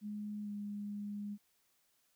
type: tone with pitch glide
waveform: sine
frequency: 208.8 to 205.3 Hz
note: G#3 to G#3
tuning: +10 to -20 cents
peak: -39 dBFS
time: 0.01-1.38 s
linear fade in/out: 50 ms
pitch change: -30 cents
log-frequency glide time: 0.43-0.49 s
effects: white hiss -75 dBFS RMS until 2.15 s